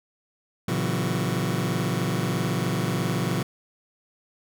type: chord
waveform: sawtooth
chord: F# dominant seventh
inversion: first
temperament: just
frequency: 115.62 / 138.75 / 166.5 / 185 Hz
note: A#2 / C#3 / E3 / F#3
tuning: -14 / +2 / +18 / 0 cents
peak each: -25 dBFS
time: 0.68-3.43 s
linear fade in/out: 5 ms
effects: none